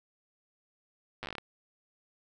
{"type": "slowing click train", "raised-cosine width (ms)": 0.3, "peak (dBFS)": -22, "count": 10, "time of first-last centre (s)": [1.23, 1.383], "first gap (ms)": 8, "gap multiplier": 1.18, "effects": []}